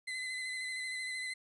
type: tone with vibrato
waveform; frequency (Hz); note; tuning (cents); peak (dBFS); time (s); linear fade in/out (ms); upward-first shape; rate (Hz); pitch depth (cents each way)
35% pulse; 2031; B6; +48; -35; 0.07-1.34; 10; square; 13; 21
effects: resampled to 24000 Hz + 12-bit

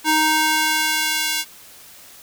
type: tone with high-pass filter sweep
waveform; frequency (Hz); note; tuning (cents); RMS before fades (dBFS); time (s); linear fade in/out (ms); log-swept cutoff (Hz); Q
square; 311.1; D#4; 0; -19; 0.04-1.45; 50; 630 to 2700; 0.78
effects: white hiss -44 dBFS RMS until 2.22 s

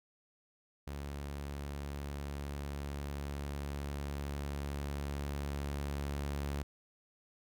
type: tone with level ramp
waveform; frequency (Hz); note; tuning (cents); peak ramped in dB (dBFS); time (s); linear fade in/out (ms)
sawtooth; 71.1; C#2; +45; -36 to -31; 0.87-6.63; 5
effects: none

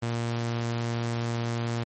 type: tone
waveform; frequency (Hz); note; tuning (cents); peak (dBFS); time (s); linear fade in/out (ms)
sawtooth; 117.2; A#2; +10; -23; 0.02-1.84; 10
effects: MP3 32 kbps

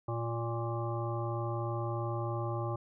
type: harmonic tone with a mistuned harmonic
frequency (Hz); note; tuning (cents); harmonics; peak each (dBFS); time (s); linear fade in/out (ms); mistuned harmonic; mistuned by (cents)
116.54; A#2; 0; 1 / 3 / 5 / 7 / 9 / 10; -34 / -39 / -41 / -42 / -44 / -44; 0.08-2.76; 5; 9; +22
effects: none

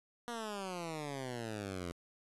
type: exponential sweep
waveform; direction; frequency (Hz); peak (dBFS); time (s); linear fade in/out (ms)
10% pulse; down; 242 to 84; -31; 0.28-1.92; 0
effects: resampled to 24000 Hz + 10-bit

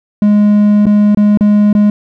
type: tone with dropouts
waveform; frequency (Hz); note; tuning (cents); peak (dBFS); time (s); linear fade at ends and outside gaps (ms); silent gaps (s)
triangle; 207.7; G#3; 0; -3; 0.22-1.9; 2; 0.857-0.866 / 1.148-1.172 / 1.374-1.408 / 1.729-1.75
effects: none

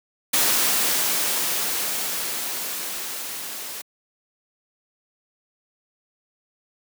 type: noise with level ramp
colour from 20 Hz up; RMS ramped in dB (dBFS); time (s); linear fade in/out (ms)
white; -19 to -34; 0.33-3.82; 10
effects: high-pass 200 Hz 12 dB/octave

